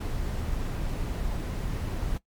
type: noise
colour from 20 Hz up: brown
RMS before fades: -30 dBFS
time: 0-2.18 s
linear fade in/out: 10 ms
effects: noise-tail reverb RT60 0.1 s tail -18 dB re dry + MP3 96 kbps